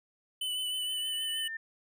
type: tone with vibrato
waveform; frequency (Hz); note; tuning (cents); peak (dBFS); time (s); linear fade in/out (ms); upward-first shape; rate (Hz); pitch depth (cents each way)
square; 3000; F#7; +23; -32; 0.41-1.48; 5; triangle; 6.4; 29
type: tone with exponential growth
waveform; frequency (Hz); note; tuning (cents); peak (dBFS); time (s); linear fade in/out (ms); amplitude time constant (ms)
sine; 1800; A6; +39; -34; 0.65-1.57; 5; 200
effects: none